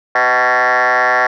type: tone with frequency modulation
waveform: sine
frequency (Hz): 1244.5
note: D#6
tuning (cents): 0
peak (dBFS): -8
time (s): 0.15-1.27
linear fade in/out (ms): 5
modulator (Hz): 123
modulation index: 5.5
effects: tanh soft clip ceiling -8 dBFS